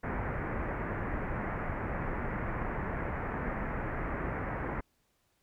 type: low-pass noise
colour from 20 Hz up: pink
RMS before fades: -35 dBFS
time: 0.03-4.81 s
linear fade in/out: 10 ms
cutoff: 2100 Hz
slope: 48 dB/octave
effects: pink hiss -74 dBFS RMS until 5.42 s